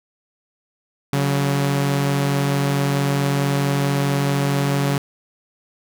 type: tone pair together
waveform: sawtooth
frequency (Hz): 140.45 / 185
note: C#3 / F#3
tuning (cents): +23 / 0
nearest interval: perfect fourth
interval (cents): 477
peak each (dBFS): -14 / -22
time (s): 1.13-4.98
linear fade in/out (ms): 2
effects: none